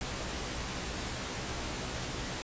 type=noise with comb filter; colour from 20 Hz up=pink; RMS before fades=-37 dBFS; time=0.01-2.42 s; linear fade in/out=0 ms; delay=16 ms; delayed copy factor=+0.55; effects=resampled to 16000 Hz